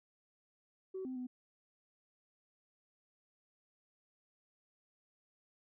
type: tone with pitch steps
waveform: sine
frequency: 378.1 / 258 / 251.1 Hz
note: F#4 / C4 / B3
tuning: +38 / -24 / +29 cents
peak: -38 dBFS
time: 0.94-1.27 s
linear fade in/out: 10 ms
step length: 110 ms
effects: tanh soft clip ceiling -35 dBFS